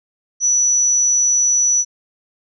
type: tone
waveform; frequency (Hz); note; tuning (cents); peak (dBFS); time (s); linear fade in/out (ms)
sine; 5920; F#8; 0; -12; 0.4-1.85; 50
effects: none